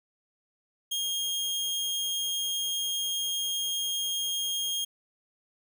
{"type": "tone", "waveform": "sawtooth", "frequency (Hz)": 3241, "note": "G#7", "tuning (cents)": -43, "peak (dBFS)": -25, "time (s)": [0.91, 4.85], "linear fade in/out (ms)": 10, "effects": []}